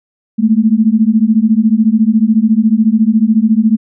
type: beating tone pair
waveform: sine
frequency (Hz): 212.9 / 226.9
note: G#3 / A#3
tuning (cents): +43 / -47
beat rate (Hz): 14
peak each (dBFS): -10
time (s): 0.38-3.77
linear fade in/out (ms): 20
effects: none